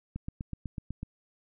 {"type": "click train", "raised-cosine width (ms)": 5, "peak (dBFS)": -23, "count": 8, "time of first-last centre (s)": [0.16, 1.031], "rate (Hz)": 8.04, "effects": []}